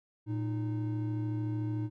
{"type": "tone pair together", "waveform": "triangle", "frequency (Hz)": [113.96, 308.4], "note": ["A#2", "D#4"], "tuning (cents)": [-39, -15], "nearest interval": "octave + perfect fourth", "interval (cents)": 1724, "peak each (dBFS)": [-30, -34], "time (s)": [0.26, 1.9], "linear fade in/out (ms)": 50, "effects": []}